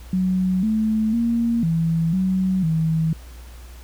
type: tone with pitch steps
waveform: sine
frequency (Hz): 185.4 / 218.2 / 233.2 / 164.3 / 187.4 / 160.7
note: F#3 / A3 / A#3 / E3 / F#3 / E3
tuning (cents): +4 / -14 / +1 / -5 / +22 / -44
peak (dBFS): -17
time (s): 0.13-3.13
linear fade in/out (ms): 2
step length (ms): 500
effects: added 60 Hz sine -37 dBFS peak until 3.83 s + pink hiss -48 dBFS RMS until 3.83 s